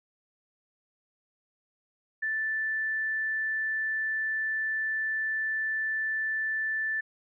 sine tone, 1760 Hz, A6, in tune, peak -27 dBFS, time 2.22-7.01 s, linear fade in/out 10 ms, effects none

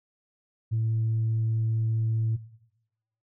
sine tone, 111.9 Hz, A2, 30 cents sharp, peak -22 dBFS, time 0.71-2.37 s, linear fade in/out 20 ms, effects noise-tail reverb RT60 0.9 s tail -18 dB re dry + tanh soft clip ceiling -20 dBFS

